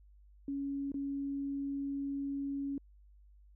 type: tone with dropouts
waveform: sine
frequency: 278.6 Hz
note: C#4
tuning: 9 cents sharp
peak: -34 dBFS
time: 0.48-2.78 s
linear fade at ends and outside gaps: 2 ms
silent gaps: 0.919-0.942 s
effects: added 50 Hz sine -57 dBFS peak until 3.55 s